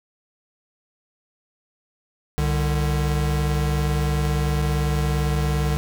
square tone pair together, 66.5 / 149.29 Hz, C2 / D3, +29 / +29 cents, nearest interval octave + major second, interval 1400 cents, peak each -23 dBFS, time 2.38-5.77 s, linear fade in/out 0 ms, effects none

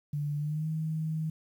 sine tone with pitch glide, 146.6 to 158.03 Hz, D3 to D#3, -3 to +27 cents, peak -29 dBFS, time 0.13-1.3 s, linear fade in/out 5 ms, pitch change +130 cents, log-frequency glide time 0.37-0.68 s, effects 10-bit

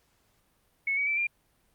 sine tone with pitch steps, 2200 / 2262 / 2325 / 2391 Hz, C#7 / C#7 / D7 / D7, -14 / +34 / -18 / +30 cents, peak -25 dBFS, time 0.87-1.27 s, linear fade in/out 5 ms, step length 100 ms, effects pink hiss -69 dBFS RMS until 1.74 s + Opus 48 kbps

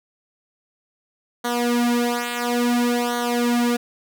sawtooth tone with flanger, 240.7 Hz, B3, 44 cents flat, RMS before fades -21 dBFS, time 1.44-3.77 s, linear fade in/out 10 ms, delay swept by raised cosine 0.39 to 3.99 ms, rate 0.58 Hz, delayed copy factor -0.9, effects none

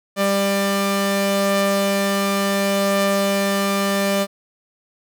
sawtooth tone pair together, 198.2 / 593.9 Hz, G3 / D5, +19 / +19 cents, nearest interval octave + perfect fifth, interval 1900 cents, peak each -16 dBFS, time 0.16-4.27 s, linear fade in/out 50 ms, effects none

